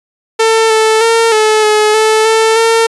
sawtooth tone with pitch steps, 447.4 / 439.5 / 456.6 / 432.2 / 425.9 / 436.8 / 444.7 / 454.3 Hz, A4 / A4 / A#4 / A4 / G#4 / A4 / A4 / A#4, +29 / -2 / -36 / -31 / +44 / -13 / +18 / -45 cents, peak -3 dBFS, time 0.39-2.87 s, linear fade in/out 10 ms, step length 310 ms, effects resampled to 24000 Hz

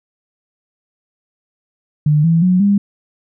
sine tone with pitch steps, 150 / 165.48 / 182.55 / 201.4 Hz, D3 / E3 / F#3 / G3, +37 / +7 / -23 / +47 cents, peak -9 dBFS, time 2.06-2.78 s, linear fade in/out 5 ms, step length 180 ms, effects none

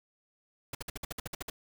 pink noise bursts, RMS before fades -37 dBFS, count 11, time 0.73-1.5 s, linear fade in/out 5 ms, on 20 ms, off 55 ms, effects none

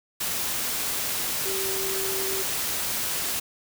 sine tone in noise, 385.5 Hz, G4, 29 cents flat, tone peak -31 dBFS, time 1.45-2.43 s, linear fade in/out 10 ms, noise white, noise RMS -28 dBFS, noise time 0.2-3.4 s, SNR -6 dB, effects none

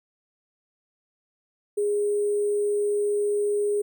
sine tone with sample-and-hold, 412.6 Hz, G#4, 11 cents flat, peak -21 dBFS, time 1.77-3.82 s, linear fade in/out 10 ms, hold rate 8820 Hz, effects none

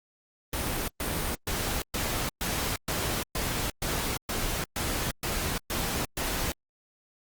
pink noise bursts, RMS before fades -30 dBFS, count 13, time 0.53-6.52 s, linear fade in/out 2 ms, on 350 ms, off 120 ms, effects Opus 32 kbps

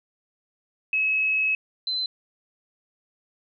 sine tone pair in turn, 2572 / 4055 Hz, E7 / B7, -43 / +45 cents, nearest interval minor sixth, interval 788 cents, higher second, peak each -20 / -24 dBFS, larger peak first, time 0.93-1.55 / 1.87-2.06 s, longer first, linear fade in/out 2 ms, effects none

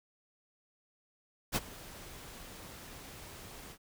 pink noise with ADSR envelope, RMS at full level -29 dBFS, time 1.52-3.78 s, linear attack 38 ms, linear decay 36 ms, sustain -20 dB, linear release 68 ms, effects none

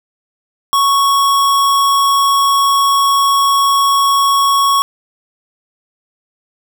square tone, 1109 Hz, C#6, in tune, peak -10 dBFS, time 0.73-4.82 s, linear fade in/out 0 ms, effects none

